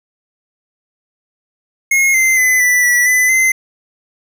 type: tone with pitch steps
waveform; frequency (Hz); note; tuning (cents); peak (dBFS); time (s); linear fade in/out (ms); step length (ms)
square; 2160 / 2076 / 2025 / 1978 / 1951 / 2005 / 2063; C#7 / C7 / B6 / B6 / B6 / B6 / C7; -45 / -14 / +43 / +2 / -22 / +26 / -25; -10; 1.91-3.52; 5; 230
effects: none